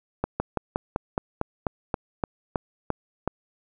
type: slowing click train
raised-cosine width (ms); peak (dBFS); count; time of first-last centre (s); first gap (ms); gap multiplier
1; -10; 13; 0.24-3.276; 160; 1.08
effects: none